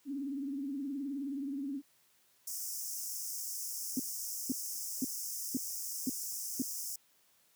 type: tone with vibrato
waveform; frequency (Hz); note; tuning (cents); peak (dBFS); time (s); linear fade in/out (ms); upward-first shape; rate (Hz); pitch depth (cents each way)
sine; 277.2; C#4; 0; -35; 0.05-1.82; 50; triangle; 19; 120
type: high-pass noise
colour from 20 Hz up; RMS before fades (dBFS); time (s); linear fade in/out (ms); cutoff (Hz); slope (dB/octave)
pink; -40; 2.47-6.96; 5; 5200; 96
type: tone bursts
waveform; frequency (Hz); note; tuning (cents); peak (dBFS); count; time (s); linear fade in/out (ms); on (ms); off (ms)
sine; 258.9; C4; -18; -29; 6; 3.97-6.62; 2; 25; 500
effects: white hiss -69 dBFS RMS until 7.55 s + high-pass 80 Hz 12 dB/octave